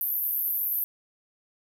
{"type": "band-pass noise", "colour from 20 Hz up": "white", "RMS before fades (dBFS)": -28, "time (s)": [0.01, 0.84], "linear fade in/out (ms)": 0, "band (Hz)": [12000, 14000], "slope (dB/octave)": 96, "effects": []}